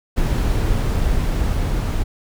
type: noise with level ramp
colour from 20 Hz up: brown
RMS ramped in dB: -17 to -20 dBFS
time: 0.16-2.04 s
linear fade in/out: 20 ms
effects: none